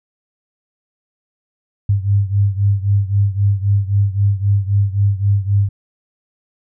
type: beating tone pair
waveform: sine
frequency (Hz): 99.1 / 102.9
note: G2 / G#2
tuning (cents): +19 / -16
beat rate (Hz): 3.8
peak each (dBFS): -14 / -17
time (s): 1.89-5.69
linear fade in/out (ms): 5
effects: none